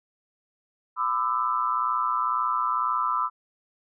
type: tone cluster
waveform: sine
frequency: 1004 / 1198 / 1320 Hz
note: B5 / D6 / E6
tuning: +28 / +34 / +2 cents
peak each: -27 dBFS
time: 0.96-3.3 s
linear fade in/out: 50 ms
effects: none